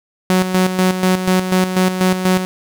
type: tone with tremolo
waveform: sawtooth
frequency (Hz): 185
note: F#3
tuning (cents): 0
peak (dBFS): -7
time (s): 0.3-2.45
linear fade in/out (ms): 0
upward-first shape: square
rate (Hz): 4.1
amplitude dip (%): 60
effects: none